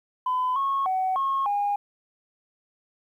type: tone with pitch steps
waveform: sine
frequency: 1010 / 1095 / 752 / 1086 / 815 Hz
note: B5 / C#6 / F#5 / C#6 / G#5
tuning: +39 / -22 / +28 / -36 / -33 cents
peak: -21 dBFS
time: 0.26-1.76 s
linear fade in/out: 5 ms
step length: 300 ms
effects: tanh soft clip ceiling -18 dBFS + 10-bit